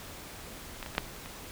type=clicks; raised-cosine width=0.3 ms; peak=-21 / -23 / -24 / -9 / -30 / -26 dBFS; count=6; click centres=0.828 / 0.862 / 0.951 / 0.981 / 1.164 / 1.259 s; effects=pink hiss -45 dBFS RMS until 1.51 s